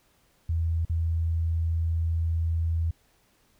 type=tone with dropouts; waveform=sine; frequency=82.41 Hz; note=E2; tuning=in tune; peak=-23 dBFS; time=0.49-2.91 s; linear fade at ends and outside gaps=5 ms; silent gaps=0.851-0.896 s; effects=pink hiss -65 dBFS RMS until 3.59 s